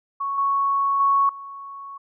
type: tone with level steps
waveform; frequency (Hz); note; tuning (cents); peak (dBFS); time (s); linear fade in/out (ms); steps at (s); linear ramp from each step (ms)
sine; 1108.7; C#6; 0; -23 / -18 / -15 / -34; 0.2-1.98; 10; 0.38 / 1 / 1.29; 2
effects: none